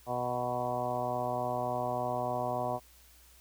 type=harmonic tone with a mistuned harmonic; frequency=123.47 Hz; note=B2; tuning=in tune; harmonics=1 / 2 / 3 / 4 / 5 / 6 / 7 / 8 / 9; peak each=-41 / -42 / -43 / -42 / -35 / -35 / -44 / -39 / -45 dBFS; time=0.06-2.8 s; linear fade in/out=50 ms; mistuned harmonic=7; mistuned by=+33 cents; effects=added 60 Hz sine -60 dBFS peak until 3.4 s + white hiss -60 dBFS RMS until 3.4 s